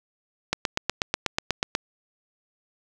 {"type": "click train", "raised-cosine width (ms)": 0.2, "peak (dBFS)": -5, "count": 11, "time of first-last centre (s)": [0.53, 1.751], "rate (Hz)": 8.19, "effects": []}